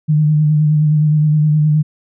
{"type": "tone with vibrato", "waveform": "sine", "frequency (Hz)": 152, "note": "D#3", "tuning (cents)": -40, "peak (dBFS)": -9, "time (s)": [0.08, 1.83], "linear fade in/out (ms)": 20, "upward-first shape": "sine", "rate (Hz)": 9.6, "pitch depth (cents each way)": 30, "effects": []}